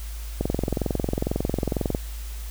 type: click train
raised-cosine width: 2 ms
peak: -10 dBFS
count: 35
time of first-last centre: 0.41-1.948 s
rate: 22.1 Hz
effects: added 54 Hz sine -31 dBFS peak until 2.5 s + white hiss -44 dBFS RMS until 2.5 s